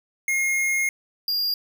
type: tone pair in turn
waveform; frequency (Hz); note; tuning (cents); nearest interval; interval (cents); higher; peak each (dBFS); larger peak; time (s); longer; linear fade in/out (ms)
square; 2145 / 4815; C7 / D8; +42 / +42; octave + major second; 1400; second; -21 / -22; first; 0.28-0.89 / 1.28-1.54; first; 2
effects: none